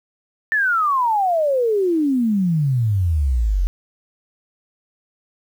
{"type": "exponential sweep", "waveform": "sine", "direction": "down", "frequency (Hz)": [1800, 42.49], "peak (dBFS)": -15, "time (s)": [0.52, 3.67], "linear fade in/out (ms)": 0, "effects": ["8-bit"]}